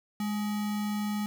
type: tone with sample-and-hold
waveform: sine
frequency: 208.1 Hz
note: G#3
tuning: 4 cents sharp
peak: -28 dBFS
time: 0.2-1.26 s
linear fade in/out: 2 ms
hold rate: 1050 Hz
effects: none